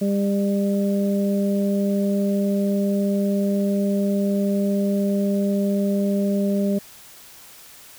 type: harmonic tone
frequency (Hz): 199.6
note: G3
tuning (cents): +32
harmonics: 1 / 2 / 3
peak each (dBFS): -19 / -27 / -27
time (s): 0.01-6.79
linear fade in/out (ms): 10
effects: white hiss -45 dBFS RMS until 7.98 s